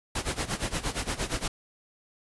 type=noise with tremolo; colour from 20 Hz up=pink; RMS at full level=-28 dBFS; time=0.15-1.48 s; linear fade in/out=5 ms; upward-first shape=sine; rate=8.6 Hz; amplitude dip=85%; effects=resampled to 24000 Hz